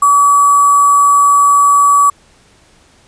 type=tone with sample-and-hold; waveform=sine; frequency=1144 Hz; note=D6; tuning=46 cents flat; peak=-5 dBFS; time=0.02-2.1 s; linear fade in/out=5 ms; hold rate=8820 Hz; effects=pink hiss -48 dBFS RMS until 3.07 s + resampled to 22050 Hz